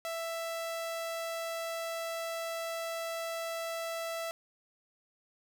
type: tone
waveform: sawtooth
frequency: 662 Hz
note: E5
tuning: 7 cents sharp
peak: -31 dBFS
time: 0.05-4.31 s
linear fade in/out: 0 ms
effects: none